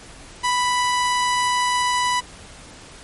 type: tone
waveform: sawtooth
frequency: 989 Hz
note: B5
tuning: 2 cents sharp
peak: -14 dBFS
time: 0.43-2.21 s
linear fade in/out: 20 ms
effects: pink hiss -42 dBFS RMS until 3.03 s + MP3 48 kbps